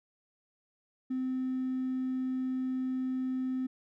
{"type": "tone with hard clipping", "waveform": "triangle", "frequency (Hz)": 258.3, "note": "C4", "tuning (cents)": -22, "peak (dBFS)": -30, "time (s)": [1.1, 3.67], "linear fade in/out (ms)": 10, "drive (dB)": 3, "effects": []}